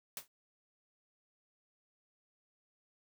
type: noise with exponential decay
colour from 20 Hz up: white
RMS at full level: -38 dBFS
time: 0.17-0.28 s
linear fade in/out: 1 ms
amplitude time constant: 22 ms
effects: none